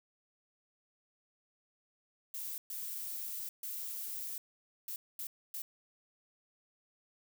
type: noise bursts at uneven times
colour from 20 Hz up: violet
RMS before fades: -41 dBFS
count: 6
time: 2.34-2.58 / 2.7-3.49 / 3.63-4.38 / 4.88-4.96 / 5.19-5.27 / 5.54-5.62 s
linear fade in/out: 2 ms
effects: none